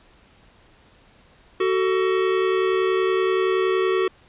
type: tone pair together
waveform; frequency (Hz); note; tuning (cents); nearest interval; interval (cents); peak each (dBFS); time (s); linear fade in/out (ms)
square; 375 / 445.6; F#4 / A4; +23 / +22; minor third; 299; -20 / -25; 1.6-4.08; 5
effects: pink hiss -54 dBFS RMS until 4.28 s + resampled to 8000 Hz